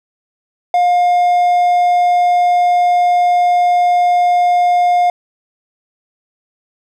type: tone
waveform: triangle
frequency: 710 Hz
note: F5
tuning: 28 cents sharp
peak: -7 dBFS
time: 0.74-5.1 s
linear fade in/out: 2 ms
effects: none